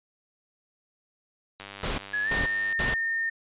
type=click train; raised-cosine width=0.2 ms; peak=-22 dBFS; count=113; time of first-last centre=1.6-2.726 s; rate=99.5 Hz
type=noise bursts; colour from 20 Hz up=pink; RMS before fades=-29 dBFS; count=3; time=1.83-2.94 s; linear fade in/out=2 ms; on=150 ms; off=330 ms
type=tone with pitch glide; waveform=sine; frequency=1690 to 1821.8 Hz; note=G#6 to A#6; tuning=+30 to -40 cents; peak=-25 dBFS; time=2.13-3.3 s; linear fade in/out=10 ms; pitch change=+130 cents; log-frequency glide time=2.23-2.3 s
effects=resampled to 8000 Hz